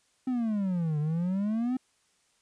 triangle exponential two-way sweep, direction down then up, 261.6 to 146.83 to 261.6 Hz, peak -24 dBFS, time 0.27-1.77 s, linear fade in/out 5 ms, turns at 0.99 s, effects white hiss -69 dBFS RMS until 2.41 s + resampled to 22050 Hz

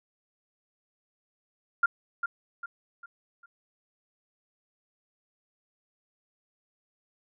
sine tone with echo, 1396.9 Hz, F6, in tune, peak -18 dBFS, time 1.83-1.86 s, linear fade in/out 5 ms, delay 400 ms, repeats 4, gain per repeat -8 dB, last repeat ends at 3.46 s, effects none

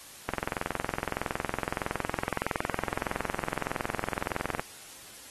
click train, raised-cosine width 0.5 ms, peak -14 dBFS, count 94, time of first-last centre 0.29-4.596 s, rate 21.6 Hz, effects white hiss -48 dBFS RMS until 5.3 s + AAC 32 kbps

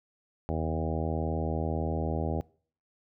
harmonic tone with a mistuned harmonic, 80.1 Hz, E2, 49 cents flat, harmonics 1 / 2 / 3 / 4 / 5 / 6 / 7 / 8 / 9 / 10, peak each -32 / -35 / -37 / -38 / -39 / -40 / -40 / -41 / -42 / -42 dBFS, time 0.49-2.41 s, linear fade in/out 0 ms, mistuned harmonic 1, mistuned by +37 cents, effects noise-tail reverb RT60 0.5 s tail -23 dB re dry

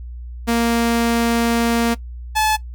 sawtooth tone pair in turn, 233 / 863.1 Hz, A#3 / A5, -1 / -34 cents, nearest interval octave + major seventh, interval 2267 cents, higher second, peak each -11 dBFS, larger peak neither, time 0.47-1.95 / 2.35-2.57 s, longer first, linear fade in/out 20 ms, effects noise-tail reverb RT60 0.1 s tail -18 dB re dry + added 60 Hz sine -29 dBFS peak until 2.74 s

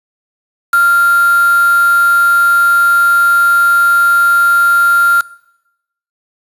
sine tone with quantisation, 1390 Hz, F6, 9 cents flat, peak -6 dBFS, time 0.73-5.21 s, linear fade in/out 5 ms, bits 3, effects noise-tail reverb RT60 0.9 s tail -22 dB re dry + resampled to 32000 Hz

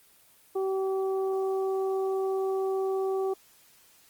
harmonic tone, 383.5 Hz, G4, 38 cents flat, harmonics 1 / 2 / 3, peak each -26 / -36 / -42 dBFS, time 0.55-3.34 s, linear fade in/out 10 ms, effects white hiss -59 dBFS RMS until 4.09 s + Opus 24 kbps

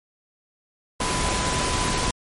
sine tone in noise, 1001 Hz, B5, 23 cents sharp, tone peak -29 dBFS, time 1-2.11 s, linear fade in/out 5 ms, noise pink, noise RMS -24 dBFS, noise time 1-2.11 s, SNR -8 dB, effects MP3 48 kbps

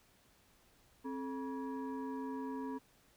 sine tone with frequency modulation, 265.5 Hz, C4, 25 cents sharp, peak -38 dBFS, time 1.04-2.79 s, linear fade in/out 20 ms, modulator 700 Hz, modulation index 0.86, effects pink hiss -68 dBFS RMS until 3.16 s

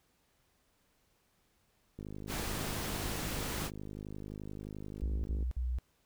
click train, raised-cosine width 3 ms, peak -31 dBFS, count 178, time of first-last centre 1.99-5.427 s, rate 51.5 Hz
pink noise, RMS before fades -38 dBFS, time 2.27-3.71 s, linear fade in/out 50 ms
sine tone bursts, 61.74 Hz, B1, in tune, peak -31 dBFS, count 3, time 5.02-5.786 s, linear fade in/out 0 ms, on 220 ms, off 53 ms
effects pink hiss -73 dBFS RMS until 6.05 s

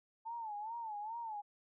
sine tone with vibrato, 880 Hz, A5, in tune, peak -40 dBFS, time 0.25-1.42 s, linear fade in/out 20 ms, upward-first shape sine, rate 2.4 Hz, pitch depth 120 cents each way, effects none

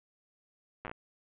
slowing click train, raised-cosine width 0.5 ms, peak -25 dBFS, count 6, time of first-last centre 0.85-0.914 s, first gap 8 ms, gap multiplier 1.24, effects resampled to 8000 Hz + 9-bit

